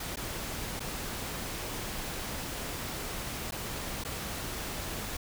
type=noise with dropouts; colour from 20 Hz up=pink; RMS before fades=-37 dBFS; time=0-5.17 s; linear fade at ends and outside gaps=5 ms; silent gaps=0.159-0.169 / 0.796-0.803 / 3.51-3.52 / 4.038-4.048 s; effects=none